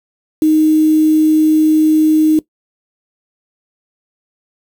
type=tone with quantisation; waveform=sine; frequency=311.1 Hz; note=D#4; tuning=in tune; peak=-7 dBFS; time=0.42-2.39 s; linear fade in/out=2 ms; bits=5; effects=noise-tail reverb RT60 0.1 s tail -19 dB re dry